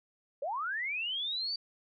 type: linear sweep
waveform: sine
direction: up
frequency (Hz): 515 to 4665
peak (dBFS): -32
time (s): 0.42-1.56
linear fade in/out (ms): 5
effects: none